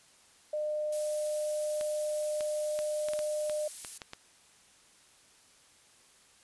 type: tone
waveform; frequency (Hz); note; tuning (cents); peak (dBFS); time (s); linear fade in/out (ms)
sine; 605; D#5; -49; -30; 0.53-3.68; 5
type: noise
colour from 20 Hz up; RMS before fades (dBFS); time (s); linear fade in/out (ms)
violet; -38; 0.92-3.98; 5
type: clicks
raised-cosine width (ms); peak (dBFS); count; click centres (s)
0.2; -23; 10; 1.811 / 2.408 / 2.79 / 3.086 / 3.135 / 3.191 / 3.497 / 3.848 / 4.018 / 4.134
effects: white hiss -61 dBFS RMS until 6.43 s + resampled to 24000 Hz